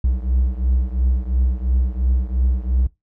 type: beating tone pair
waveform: triangle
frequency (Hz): 61.9 / 64.8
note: B1 / C2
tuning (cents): +5 / -16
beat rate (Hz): 2.9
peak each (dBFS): -16 / -19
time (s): 0.04-2.87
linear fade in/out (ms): 5
effects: noise-tail reverb RT60 0.2 s tail -21 dB re dry